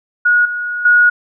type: tone with level steps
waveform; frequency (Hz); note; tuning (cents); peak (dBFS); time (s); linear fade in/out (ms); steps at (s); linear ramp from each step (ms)
sine; 1450; F#6; -35; -8 / -18 / -6; 0.25-1.1; 10; 0.45 / 0.85; 5
effects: none